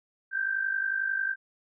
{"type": "tone with amplitude modulation", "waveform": "sine", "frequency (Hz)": 1568, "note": "G6", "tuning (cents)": 0, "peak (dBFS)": -23, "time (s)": [0.31, 1.36], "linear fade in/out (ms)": 50, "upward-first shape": "sine", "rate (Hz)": 51.1, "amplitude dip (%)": 70, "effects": []}